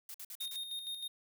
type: noise bursts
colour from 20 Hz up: blue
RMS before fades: -46 dBFS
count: 5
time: 0.09-0.563 s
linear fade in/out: 2 ms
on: 53 ms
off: 52 ms
type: tone with tremolo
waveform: square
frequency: 3693 Hz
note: A#7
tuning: 17 cents flat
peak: -38 dBFS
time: 0.4-1.08 s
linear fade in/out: 10 ms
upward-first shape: square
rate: 6.4 Hz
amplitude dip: 50%
effects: none